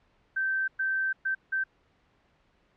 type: tone bursts at uneven times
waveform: sine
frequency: 1554 Hz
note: G6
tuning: 16 cents flat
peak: -25 dBFS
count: 4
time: 0.36-0.68 / 0.79-1.13 / 1.25-1.35 / 1.52-1.64 s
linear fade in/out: 10 ms
effects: pink hiss -67 dBFS RMS until 2.76 s + low-pass 3000 Hz 12 dB/octave